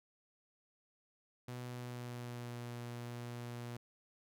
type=tone with pitch glide; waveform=sawtooth; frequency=123.47 to 120.09 Hz; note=B2 to B2; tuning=0 to -48 cents; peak=-39 dBFS; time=1.48-3.77 s; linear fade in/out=5 ms; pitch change=-48 cents; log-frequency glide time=1.63-2.61 s; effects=none